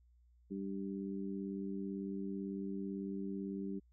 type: harmonic tone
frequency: 98 Hz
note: G2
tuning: in tune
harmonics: 2 / 3 / 4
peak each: -40 / -44 / -46 dBFS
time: 0.5-3.8 s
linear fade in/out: 20 ms
effects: added 60 Hz sine -64 dBFS peak until 3.92 s